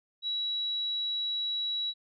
sine tone, 3900 Hz, B7, 23 cents flat, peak -29 dBFS, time 0.22-1.94 s, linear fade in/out 50 ms, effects none

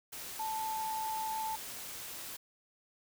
sine tone in noise, 880 Hz, A5, in tune, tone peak -34 dBFS, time 0.39-1.56 s, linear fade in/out 10 ms, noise white, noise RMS -44 dBFS, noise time 0.12-2.37 s, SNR +7 dB, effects none

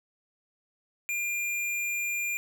square tone, 2400 Hz, D7, 37 cents sharp, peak -29 dBFS, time 1.09-2.37 s, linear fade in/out 0 ms, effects none

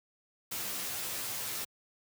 white noise with comb filter, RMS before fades -37 dBFS, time 0.51-1.65 s, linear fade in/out 10 ms, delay 13 ms, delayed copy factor -1, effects high-pass 60 Hz 12 dB/octave

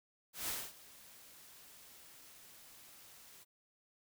white noise with ADSR envelope, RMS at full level -38 dBFS, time 0.33-3.45 s, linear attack 150 ms, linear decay 240 ms, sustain -20 dB, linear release 29 ms, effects none

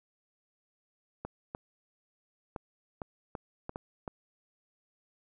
clicks, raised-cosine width 1 ms, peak -23 dBFS, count 8, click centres 1.25 / 1.549 / 2.562 / 3.018 / 3.352 / 3.694 / 3.759 / 4.078 s, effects none

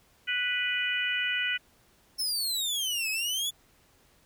harmonic tone, 493.3 Hz, B4, 2 cents flat, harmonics 3 / 4 / 5 / 6, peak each -32 / -32 / -32 / -32 dBFS, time 0.27-1.58 s, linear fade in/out 20 ms
sawtooth exponential two-way sweep, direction down then up, 5370 to 2530 to 3490 Hz, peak -25 dBFS, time 2.18-3.51 s, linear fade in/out 20 ms, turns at 3.1 s
effects pink hiss -63 dBFS RMS until 4.25 s

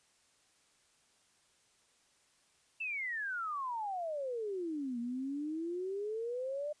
sine exponential two-way sweep, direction down then up, 2700 to 233.1 to 606 Hz, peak -35 dBFS, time 2.8-6.73 s, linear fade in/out 10 ms, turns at 4.99 s, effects white hiss -70 dBFS RMS until 6.8 s + resampled to 22050 Hz

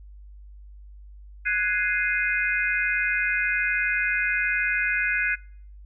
sine chord, Ab dominant seventh, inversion third, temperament equal, 1480 / 1661.2 / 2093 / 2489 Hz, Gb6 / Ab6 / C7 / Eb7, 0 / 0 / 0 / 0 cents, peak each -27 dBFS, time 1.45-5.36 s, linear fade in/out 20 ms, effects noise-tail reverb RT60 0.6 s tail -26 dB re dry + added 50 Hz sine -42 dBFS peak until 5.85 s

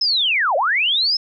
sine linear two-way sweep, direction down then up, 5274 to 513 to 5274 Hz, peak -15 dBFS, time 0.01-1.17 s, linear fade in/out 5 ms, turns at 0.56 s, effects none

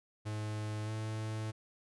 45% pulse tone with pitch glide, 106.8 to 109.23 Hz, G#2 to A2, +49 to -12 cents, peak -36 dBFS, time 0.25-1.52 s, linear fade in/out 20 ms, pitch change +39 cents, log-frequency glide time 0.85-0.9 s, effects resampled to 24000 Hz

